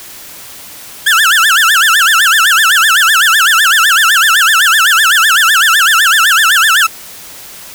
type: tone with vibrato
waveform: 30% pulse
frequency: 1528 Hz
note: G6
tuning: 45 cents flat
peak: -3 dBFS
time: 1.06-6.87 s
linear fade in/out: 10 ms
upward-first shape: sine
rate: 7.9 Hz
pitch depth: 280 cents each way
effects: white hiss -31 dBFS RMS until 7.74 s